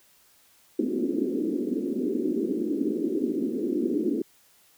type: band-pass noise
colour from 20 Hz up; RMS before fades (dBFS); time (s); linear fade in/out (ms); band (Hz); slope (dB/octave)
pink; -27; 0.79-4.22; 5; 230 to 400; 48
effects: white hiss -60 dBFS RMS until 4.77 s